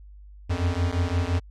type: beating tone pair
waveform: square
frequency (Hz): 84.7 / 90.5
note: E2 / F#2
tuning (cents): +48 / -38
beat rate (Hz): 5.8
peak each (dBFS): -26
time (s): 0.49-1.4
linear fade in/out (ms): 20
effects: added 50 Hz sine -43 dBFS peak until 1.5 s + low-pass 6000 Hz 12 dB/octave